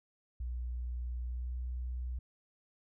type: tone with pitch glide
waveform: sine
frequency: 60.8 to 61.9 Hz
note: B1 to B1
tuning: -26 to +5 cents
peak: -35 dBFS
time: 0.4-2.19 s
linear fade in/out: 5 ms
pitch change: +31 cents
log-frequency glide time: 1.26-1.54 s
effects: none